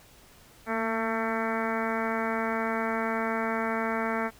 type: harmonic tone with a mistuned harmonic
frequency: 224.1 Hz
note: A3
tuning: 32 cents sharp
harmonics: 1 / 2 / 3 / 4 / 5 / 6 / 7 / 8 / 9 / 10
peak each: -32 / -34 / -34 / -35 / -38 / -35 / -38 / -39 / -40 / -40 dBFS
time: 0.66-4.31 s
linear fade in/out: 50 ms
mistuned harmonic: 1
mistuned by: +32 cents
effects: pink hiss -55 dBFS RMS until 4.39 s